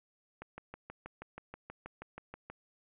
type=click train; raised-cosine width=0.5 ms; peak=-29 dBFS; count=14; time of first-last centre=0.42-2.5 s; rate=6.25 Hz; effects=resampled to 8000 Hz + 10-bit